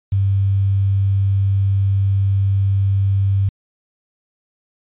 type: tone with quantisation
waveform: sine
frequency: 98 Hz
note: G2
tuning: in tune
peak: -13 dBFS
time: 0.12-3.49 s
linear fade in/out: 5 ms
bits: 7
effects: resampled to 8000 Hz